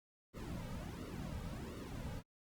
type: noise with flanger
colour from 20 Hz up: brown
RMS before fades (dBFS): -45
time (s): 0.33-2.23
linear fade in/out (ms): 50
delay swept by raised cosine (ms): 1.2 to 2.9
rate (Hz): 1.4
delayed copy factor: -0.95
effects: Opus 48 kbps